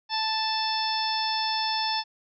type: harmonic tone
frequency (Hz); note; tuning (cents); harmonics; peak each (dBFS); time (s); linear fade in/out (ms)
880; A5; 0; 1 / 2 / 3 / 4 / 5 / 6; -28 / -36 / -37 / -33 / -34 / -30; 0.09-2.04; 50
effects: none